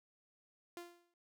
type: tone with exponential decay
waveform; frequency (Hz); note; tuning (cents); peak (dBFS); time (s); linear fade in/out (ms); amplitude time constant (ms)
sawtooth; 347; F4; -11; -40; 0.77-1.14; 1; 79
effects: none